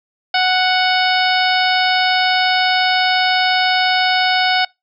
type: harmonic tone with a mistuned harmonic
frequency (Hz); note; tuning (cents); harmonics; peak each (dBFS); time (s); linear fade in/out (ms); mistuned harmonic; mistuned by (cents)
740; F#5; 0; 1 / 2 / 3 / 4 / 5 / 6 / 7; -16 / -19 / -21 / -22 / -23 / -24 / -24; 0.34-4.65; 5; 7; -25
effects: noise-tail reverb RT60 0.2 s tail -25 dB re dry